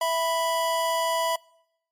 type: tone pair together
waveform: square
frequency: 659.3 / 987.8 Hz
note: E5 / B5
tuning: 0 / 0 cents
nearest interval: perfect fifth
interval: 700 cents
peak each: -26 / -26 dBFS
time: 0.01-1.36 s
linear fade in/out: 5 ms
effects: noise-tail reverb RT60 0.8 s tail -25 dB re dry + MP3 64 kbps